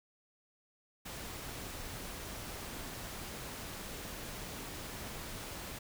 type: noise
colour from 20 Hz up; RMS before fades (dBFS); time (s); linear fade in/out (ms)
pink; -44; 1.05-5.79; 10
effects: none